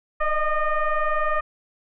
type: tone with frequency modulation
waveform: sine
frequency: 605 Hz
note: D#5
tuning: 49 cents flat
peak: -19 dBFS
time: 0.2-1.41 s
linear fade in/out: 10 ms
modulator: 615 Hz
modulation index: 1.8
effects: none